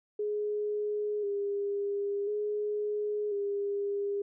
sine tone with vibrato, 410.8 Hz, G#4, 19 cents flat, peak -29 dBFS, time 0.19-4.22 s, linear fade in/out 5 ms, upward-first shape square, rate 0.48 Hz, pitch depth 31 cents each way, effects none

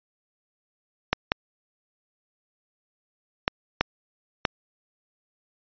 clicks, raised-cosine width 0.3 ms, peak -3 dBFS, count 5, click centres 1.13 / 1.319 / 3.479 / 3.81 / 4.452 s, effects resampled to 11025 Hz

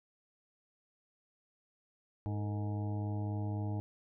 harmonic tone with a mistuned harmonic, 103.83 Hz, G#2, in tune, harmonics 1 / 2 / 3 / 4 / 6 / 7 / 8 / 9, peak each -34 / -44 / -43 / -51 / -51 / -54 / -50 / -61 dBFS, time 2.26-3.8 s, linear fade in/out 0 ms, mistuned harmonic 4, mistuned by +140 cents, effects none

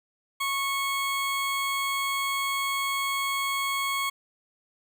20% pulse tone, 1100 Hz, C#6, 14 cents flat, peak -21 dBFS, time 0.4-4.1 s, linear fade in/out 10 ms, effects none

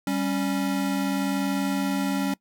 square tone pair together, 195.3 / 276.2 Hz, G3 / C#4, -6 / -6 cents, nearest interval tritone, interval 600 cents, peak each -28 / -26 dBFS, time 0.07-2.34 s, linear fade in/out 2 ms, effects noise-tail reverb RT60 0.1 s tail -22 dB re dry

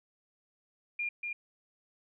sine tone with echo, 2408 Hz, D7, 43 cents sharp, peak -31 dBFS, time 0.99-1.09 s, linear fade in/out 5 ms, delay 240 ms, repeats 1, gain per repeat -3 dB, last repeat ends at 1.33 s, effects none

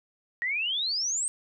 sine exponential sweep, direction up, 1864.7 to 8580 Hz, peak -26 dBFS, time 0.42-1.28 s, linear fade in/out 0 ms, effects none

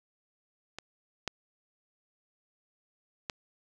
clicks, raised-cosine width 0.2 ms, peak -22 / -14 / -16 dBFS, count 3, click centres 0.786 / 1.277 / 3.298 s, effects none

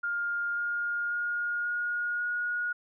sine tone with pitch steps, 1409 / 1418 / 1427 / 1436.1 / 1445.3 Hz, F6 / F6 / F6 / F6 / F#6, +15 / +26 / +37 / +48 / -41 cents, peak -28 dBFS, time 0.03-2.73 s, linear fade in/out 10 ms, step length 540 ms, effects none

